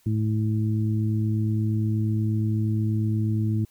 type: harmonic tone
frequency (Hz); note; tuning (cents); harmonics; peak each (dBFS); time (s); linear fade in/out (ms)
108.4; A2; -25; 1 / 2 / 3; -22 / -28 / -32; 0.06-3.65; 5
effects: white hiss -62 dBFS RMS until 3.7 s